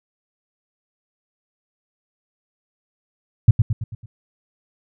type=tone with echo; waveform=sine; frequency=110 Hz; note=A2; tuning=in tune; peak=-4 dBFS; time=3.48-3.51 s; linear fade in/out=5 ms; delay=110 ms; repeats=5; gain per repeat=-6 dB; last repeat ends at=4.06 s; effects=none